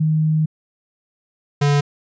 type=tone pair in turn; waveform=sine / square; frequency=156.1 / 144 Hz; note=D#3 / D3; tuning=+6 / -34 cents; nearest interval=minor second; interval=140 cents; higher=first; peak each=-14 dBFS; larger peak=neither; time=0-0.46 / 1.61-1.81 s; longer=first; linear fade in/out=10 ms; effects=resampled to 16000 Hz